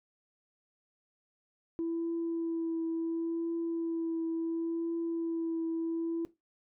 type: tone with vibrato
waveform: sine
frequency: 331.3 Hz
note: E4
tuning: 9 cents sharp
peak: -29 dBFS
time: 1.79-6.25 s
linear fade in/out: 0 ms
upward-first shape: triangle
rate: 0.71 Hz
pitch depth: 19 cents each way
effects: noise-tail reverb RT60 0.2 s tail -17 dB re dry + tanh soft clip ceiling -27 dBFS